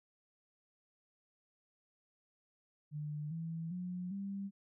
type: tone with pitch steps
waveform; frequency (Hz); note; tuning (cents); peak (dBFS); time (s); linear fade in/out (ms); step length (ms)
sine; 149.6 / 164.09 / 179.97 / 197.4; D3 / E3 / F#3 / G3; +32 / -8 / -48 / +12; -38; 2.91-4.51; 50; 400
effects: none